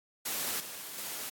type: noise with level steps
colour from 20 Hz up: white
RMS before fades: -34 / -43 / -39 dBFS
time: 0.25-1.3 s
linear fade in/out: 10 ms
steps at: 0.6 / 0.98 s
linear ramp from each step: 2 ms
effects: high-pass 150 Hz 12 dB/octave + AAC 64 kbps